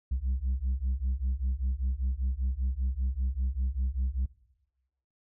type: beating tone pair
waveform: sine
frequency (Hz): 62.1 / 67.2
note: B1 / C2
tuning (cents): +10 / +47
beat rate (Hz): 5.1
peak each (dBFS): -28 / -28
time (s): 0.11-4.26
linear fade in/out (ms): 10
effects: noise-tail reverb RT60 1.0 s tail -21 dB re dry + tanh soft clip ceiling -24 dBFS